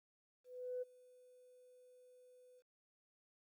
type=tone with ADSR envelope; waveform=sine; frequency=500 Hz; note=B4; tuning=21 cents sharp; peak=-38 dBFS; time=0.44-2.63 s; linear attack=380 ms; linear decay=19 ms; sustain=-24 dB; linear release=49 ms; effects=tanh soft clip ceiling -34 dBFS + 13-bit